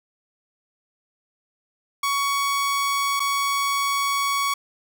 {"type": "tone with dropouts", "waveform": "sawtooth", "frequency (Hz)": 1120, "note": "C#6", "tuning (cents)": 18, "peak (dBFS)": -17, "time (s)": [2.03, 4.54], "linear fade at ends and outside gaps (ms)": 5, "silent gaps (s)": [3.196, 3.201], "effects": []}